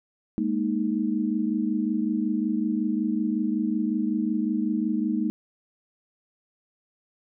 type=chord; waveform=sine; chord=Ab suspended second; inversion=none; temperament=equal; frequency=207.7 / 233.1 / 311.1 Hz; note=Ab3 / Bb3 / Eb4; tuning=0 / 0 / 0 cents; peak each=-27 dBFS; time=0.38-5.3 s; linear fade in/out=0 ms; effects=none